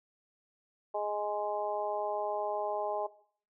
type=harmonic tone; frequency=208.1 Hz; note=G#3; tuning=4 cents sharp; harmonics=2 / 3 / 4 / 5; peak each=-38 / -34 / -35 / -42 dBFS; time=0.94-3.07 s; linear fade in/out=10 ms; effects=noise-tail reverb RT60 0.5 s tail -17 dB re dry